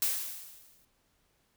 blue noise with exponential decay, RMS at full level -27 dBFS, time 0.02-0.85 s, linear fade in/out 1 ms, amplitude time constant 180 ms, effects pink hiss -72 dBFS RMS until 1.56 s

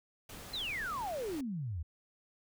pink noise, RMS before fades -48 dBFS, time 0.29-1.41 s, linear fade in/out 5 ms
sine exponential sweep, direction down, 4218 to 73.42 Hz, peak -35 dBFS, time 0.53-1.83 s, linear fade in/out 10 ms
effects none

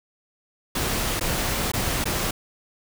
pink noise with dropouts, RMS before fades -25 dBFS, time 0.75-2.31 s, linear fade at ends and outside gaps 5 ms, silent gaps 1.197-1.209 / 1.718-1.735 / 2.042-2.055 s, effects none

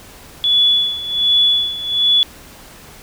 sine tone with tremolo, 3423 Hz, A7, 48 cents flat, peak -9 dBFS, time 0.44-2.23 s, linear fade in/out 0 ms, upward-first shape sine, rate 1.3 Hz, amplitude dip 80%, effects pink hiss -40 dBFS RMS until 3.02 s

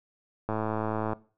click train, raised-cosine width 1 ms, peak -16 dBFS, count 71, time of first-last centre 0.49-1.132 s, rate 109 Hz, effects noise-tail reverb RT60 0.4 s tail -20 dB re dry

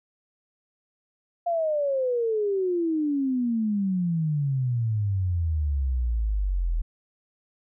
sine exponential sweep, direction down, 700 to 39.68 Hz, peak -22 dBFS, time 1.46-6.82 s, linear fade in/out 10 ms, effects none

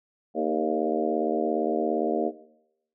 harmonic tone with a mistuned harmonic, 77.4 Hz, D#2, 9 cents flat, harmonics 3 / 4 / 5 / 6 / 7 / 8 / 9, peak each -31 / -31 / -31 / -31 / -31 / -31 / -31 dBFS, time 0.34-2.32 s, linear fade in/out 50 ms, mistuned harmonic 5, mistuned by +37 cents, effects noise-tail reverb RT60 0.8 s tail -17 dB re dry

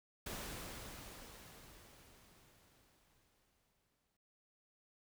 pink noise with exponential decay, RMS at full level -44 dBFS, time 0.26-4.17 s, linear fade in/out 5 ms, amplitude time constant 850 ms, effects none

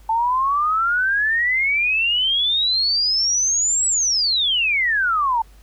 sine exponential two-way sweep, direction up then down, 880 to 7890 to 880 Hz, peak -16 dBFS, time 0.09-5.42 s, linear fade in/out 5 ms, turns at 3.87 s, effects added 50 Hz sine -44 dBFS peak until 5.62 s + pink hiss -55 dBFS RMS until 5.62 s

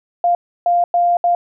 sine tone bursts at uneven times, 698.5 Hz, F5, in tune, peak -11 dBFS, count 4, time 0.24-0.35 / 0.66-0.84 / 0.94-1.17 / 1.24-1.35 s, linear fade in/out 2 ms, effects none

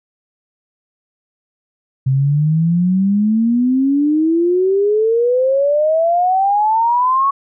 sine exponential sweep, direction up, 130 to 1119 Hz, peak -11 dBFS, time 2.06-7.31 s, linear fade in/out 10 ms, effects none

